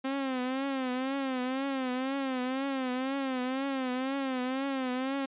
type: tone with vibrato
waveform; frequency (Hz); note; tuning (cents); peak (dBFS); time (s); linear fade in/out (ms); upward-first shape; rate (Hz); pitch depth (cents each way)
sawtooth; 263.1; C4; +10; -26; 0.04-5.26; 10; triangle; 2; 100
effects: resampled to 8000 Hz